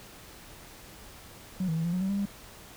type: tone with pitch steps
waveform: triangle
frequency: 185.7 / 161 / 163.3 / 171.4 / 182.4 / 191.4 / 199.3 / 200.5 Hz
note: F#3 / E3 / E3 / F3 / F#3 / G3 / G3 / G3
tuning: +7 / -41 / -16 / -32 / -24 / -41 / +29 / +39 cents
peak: -23 dBFS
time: 1.6-2.256 s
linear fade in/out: 5 ms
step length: 82 ms
effects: tanh soft clip ceiling -23 dBFS + pink hiss -49 dBFS RMS until 2.76 s